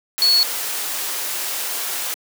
sine tone in noise, 4383 Hz, C#8, 20 cents flat, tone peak -12 dBFS, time 0.22-0.43 s, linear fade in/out 0 ms, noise white, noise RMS -25 dBFS, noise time 0.18-2.14 s, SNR +10 dB, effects high-pass 400 Hz 12 dB/octave

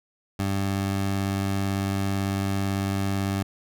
20% pulse tone, 98 Hz, G2, in tune, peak -19 dBFS, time 0.39-3.43 s, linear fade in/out 5 ms, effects none

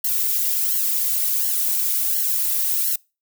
violet noise with flanger, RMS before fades -21 dBFS, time 0.04-2.96 s, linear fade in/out 5 ms, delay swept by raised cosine 0.81 to 2.81 ms, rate 1.4 Hz, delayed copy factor -0.95, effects noise-tail reverb RT60 0.3 s tail -26 dB re dry

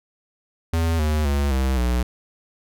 square tone with pitch steps, 82.41 / 76.45 / 70.92 / 65.79 / 61.03 Hz, E2 / D#2 / C#2 / C2 / B1, 0 / -30 / +40 / +10 / -20 cents, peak -19 dBFS, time 0.73-2.03 s, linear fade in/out 5 ms, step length 260 ms, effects none

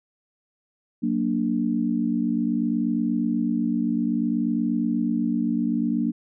sine chord, Gb augmented, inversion none, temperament equal, 185 / 233.1 / 293.7 Hz, Gb3 / Bb3 / D4, 0 / 0 / 0 cents, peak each -28 / -23 / -26 dBFS, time 1.02-6.12 s, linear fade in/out 20 ms, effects none

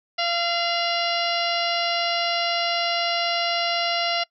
harmonic tone with a mistuned harmonic, 686 Hz, F5, 31 cents flat, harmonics 1 / 2 / 3 / 4 / 5 / 6 / 7 / 8, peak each -26 / -30 / -29 / -28 / -34 / -31 / -31 / -35 dBFS, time 0.18-4.24 s, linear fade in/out 10 ms, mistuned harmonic 4, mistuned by +56 cents, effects noise-tail reverb RT60 0.1 s tail -23 dB re dry

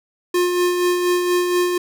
square tone with tremolo, 355.9 Hz, F4, 33 cents sharp, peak -15 dBFS, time 0.34-1.78 s, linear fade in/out 5 ms, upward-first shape sine, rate 4.2 Hz, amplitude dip 40%, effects none

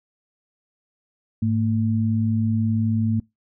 sine tone pair together, 106 / 224.6 Hz, G#2 / A3, +36 / +36 cents, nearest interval octave + minor second, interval 1300 cents, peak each -21 dBFS, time 1.42-3.2 s, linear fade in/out 5 ms, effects noise-tail reverb RT60 0.2 s tail -25 dB re dry

